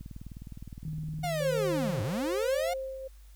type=click train; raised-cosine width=5 ms; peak=-30 dBFS; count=25; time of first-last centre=0.01-1.241 s; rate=19.5 Hz
type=tone; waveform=sine; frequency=155.56 Hz; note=D#3; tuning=in tune; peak=-33 dBFS; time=0.85-2.01 s; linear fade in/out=2 ms
type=linear two-way sweep; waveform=45% pulse; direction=down then up; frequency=731 to 92.5 to 731 Hz; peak=-30 dBFS; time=1.23-2.74 s; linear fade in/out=10 ms; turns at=2.02 s
type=tone with tremolo; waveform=sine; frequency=530 Hz; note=C5; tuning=22 cents sharp; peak=-28 dBFS; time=1.4-3.08 s; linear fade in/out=10 ms; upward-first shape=triangle; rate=1.1 Hz; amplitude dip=70%
effects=added 50 Hz sine -49 dBFS peak until 3.35 s + white hiss -64 dBFS RMS until 3.35 s